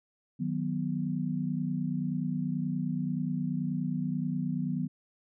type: chord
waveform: sine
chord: B major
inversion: first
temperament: equal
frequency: 155.56 / 185 / 246.9 Hz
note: D#3 / F#3 / B3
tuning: 0 / 0 / 0 cents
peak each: -33 dBFS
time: 0.39-4.88 s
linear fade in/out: 20 ms
effects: none